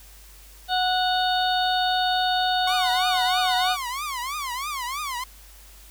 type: harmonic tone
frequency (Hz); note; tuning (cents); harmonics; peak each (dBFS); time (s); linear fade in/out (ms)
736; F#5; -9; 1 / 2 / 4 / 5 / 6; -22 / -28 / -32 / -27 / -32; 0.68-3.77; 50
type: tone with vibrato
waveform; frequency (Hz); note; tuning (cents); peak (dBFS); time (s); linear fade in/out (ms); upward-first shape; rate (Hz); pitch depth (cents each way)
sawtooth; 1085; C#6; -37; -24; 2.67-5.24; 5; triangle; 3.1; 240
effects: added 50 Hz sine -47 dBFS peak until 5.9 s + white hiss -50 dBFS RMS until 5.9 s